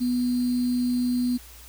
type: tone with sample-and-hold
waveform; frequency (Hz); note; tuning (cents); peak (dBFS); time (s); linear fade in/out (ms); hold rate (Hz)
sine; 246.9; B3; 0; -21; 0-1.38; 20; 4410
effects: added 60 Hz sine -47 dBFS peak until 1.68 s + white hiss -48 dBFS RMS until 1.68 s